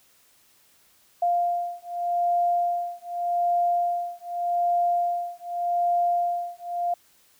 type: beating tone pair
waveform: sine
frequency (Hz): 698.5 / 699.34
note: F5 / F5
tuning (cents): 0 / +2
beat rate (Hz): 0.84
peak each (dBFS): -25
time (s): 1.22-6.94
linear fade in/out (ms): 5
effects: white hiss -60 dBFS RMS until 7.39 s